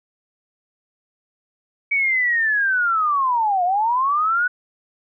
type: linear two-way sweep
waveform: sine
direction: down then up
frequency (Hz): 2273 to 695 to 1493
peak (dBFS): -16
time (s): 1.91-4.48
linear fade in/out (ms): 10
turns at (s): 3.64
effects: none